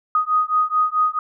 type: beating tone pair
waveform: sine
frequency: 1244.5 / 1249.1 Hz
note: D#6 / D#6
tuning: 0 / +6 cents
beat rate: 4.6 Hz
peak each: -19 dBFS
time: 0.15-1.19 s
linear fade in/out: 2 ms
effects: none